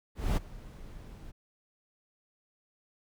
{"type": "noise with ADSR envelope", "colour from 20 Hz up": "brown", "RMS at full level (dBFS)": -25, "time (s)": [0.15, 1.32], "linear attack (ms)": 220, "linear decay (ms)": 16, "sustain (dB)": -21, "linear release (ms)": 18, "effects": []}